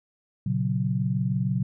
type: chord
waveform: sine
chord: F# major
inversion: first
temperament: equal with one note detuned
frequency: 118.72 / 138.59 / 185 Hz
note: A#2 / C#3 / F#3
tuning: +32 / 0 / 0 cents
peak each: -27 dBFS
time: 0.46-1.63 s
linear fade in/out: 5 ms
effects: none